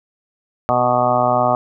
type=harmonic tone with a mistuned harmonic; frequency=123.47 Hz; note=B2; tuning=in tune; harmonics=1 / 2 / 3 / 4 / 5 / 6 / 7 / 8 / 9 / 10; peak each=-26 / -25 / -30 / -29 / -18 / -18 / -23 / -30 / -22 / -23 dBFS; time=0.69-1.55 s; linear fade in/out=0 ms; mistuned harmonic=3; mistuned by=+17 cents; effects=none